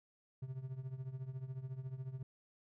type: tone with tremolo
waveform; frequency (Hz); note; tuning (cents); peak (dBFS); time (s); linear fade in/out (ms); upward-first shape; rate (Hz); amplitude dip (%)
triangle; 130.81; C3; 0; -36; 0.42-2.23; 5; triangle; 14; 85
effects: none